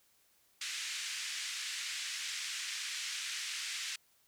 pink band-pass noise, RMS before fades -40 dBFS, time 0.61-3.96 s, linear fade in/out 5 ms, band 1900 to 8100 Hz, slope 24 dB/octave, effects white hiss -70 dBFS RMS until 4.27 s

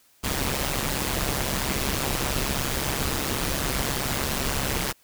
pink noise with amplitude modulation, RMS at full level -23 dBFS, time 0.23-4.93 s, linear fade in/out 20 ms, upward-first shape sine, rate 137 Hz, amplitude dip 80%, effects white hiss -60 dBFS RMS until 5.03 s

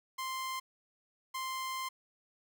sawtooth tone bursts at uneven times, 1046.5 Hz, C6, in tune, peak -32 dBFS, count 2, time 0.18-0.6 / 1.34-1.89 s, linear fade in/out 10 ms, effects none

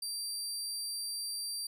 25% pulse tone, 4699 Hz, D8, in tune, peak -31 dBFS, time 0.02-1.67 s, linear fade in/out 5 ms, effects none

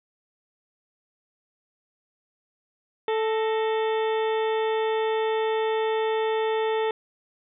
harmonic tone with a mistuned harmonic, 440 Hz, A4, in tune, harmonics 1 / 2 / 3 / 4 / 5 / 6 / 7 / 8, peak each -23 / -29 / -38 / -37 / -41 / -43 / -44 / -41 dBFS, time 3.08-6.91 s, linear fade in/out 2 ms, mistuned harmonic 4, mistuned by +89 cents, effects none

